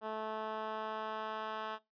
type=tone with band-pass filter sweep; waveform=10% pulse; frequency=217.7 Hz; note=A3; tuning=18 cents flat; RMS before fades=-40 dBFS; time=0.01-1.79 s; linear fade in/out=50 ms; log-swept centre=670 to 1400 Hz; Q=0.75; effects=noise-tail reverb RT60 0.2 s tail -19 dB re dry + resampled to 11025 Hz